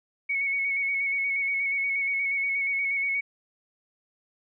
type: tone with vibrato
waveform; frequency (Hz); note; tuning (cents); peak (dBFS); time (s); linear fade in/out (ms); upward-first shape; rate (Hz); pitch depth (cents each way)
sine; 2217; C#7; 0; -24; 0.29-3.21; 10; square; 8.4; 21
effects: none